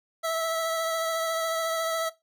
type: tone with vibrato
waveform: 25% pulse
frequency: 654 Hz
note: E5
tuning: 14 cents flat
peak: -22 dBFS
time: 0.23-2.1 s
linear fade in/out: 20 ms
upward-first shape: triangle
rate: 14 Hz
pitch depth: 19 cents each way
effects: noise-tail reverb RT60 0.2 s tail -17 dB re dry